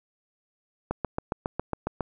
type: click train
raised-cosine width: 1 ms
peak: -13 dBFS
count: 9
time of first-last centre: 0.91-2.007 s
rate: 7.29 Hz
effects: none